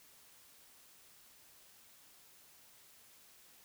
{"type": "silence", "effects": ["white hiss -62 dBFS RMS until 3.64 s"]}